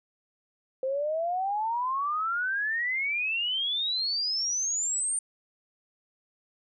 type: exponential sweep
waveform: sine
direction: up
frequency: 516 to 9070 Hz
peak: -26 dBFS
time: 0.83-5.19 s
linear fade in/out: 2 ms
effects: none